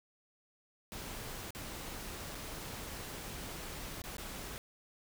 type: noise with dropouts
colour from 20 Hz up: pink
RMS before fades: -44 dBFS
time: 0.92-4.58 s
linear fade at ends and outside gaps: 0 ms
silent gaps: 1.506-1.549 / 2.348-2.352 / 4.018-4.039 / 4.168-4.182 s
effects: none